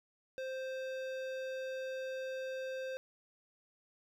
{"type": "tone with hard clipping", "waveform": "sine", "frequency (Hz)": 523.3, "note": "C5", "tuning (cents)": 0, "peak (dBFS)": -40, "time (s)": [0.38, 2.97], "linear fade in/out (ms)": 0, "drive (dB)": 15, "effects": []}